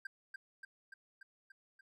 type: tone with echo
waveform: triangle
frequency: 1586 Hz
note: G6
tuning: 20 cents sharp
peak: -38 dBFS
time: 0.05-0.07 s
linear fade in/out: 5 ms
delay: 290 ms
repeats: 6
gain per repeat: -3 dB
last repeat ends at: 1.81 s
effects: none